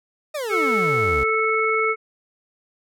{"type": "exponential sweep", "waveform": "40% pulse", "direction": "down", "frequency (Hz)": [632, 60.9], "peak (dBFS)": -24, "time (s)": [0.34, 1.24], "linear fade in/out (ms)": 10}
{"type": "harmonic tone", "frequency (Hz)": 440, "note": "A4", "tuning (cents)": 0, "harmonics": [1, 3, 5], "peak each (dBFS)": [-22, -22, -22], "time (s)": [0.49, 1.96], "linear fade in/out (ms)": 50}
{"effects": []}